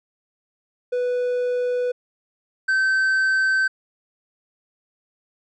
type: tone pair in turn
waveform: triangle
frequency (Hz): 493.9 / 1544.7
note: B4 / G6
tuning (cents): 0 / -26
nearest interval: octave + minor sixth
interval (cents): 1974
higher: second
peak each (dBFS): -18 / -15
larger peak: second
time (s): 0.92-1.92 / 2.68-3.68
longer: neither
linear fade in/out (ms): 10
effects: resampled to 22050 Hz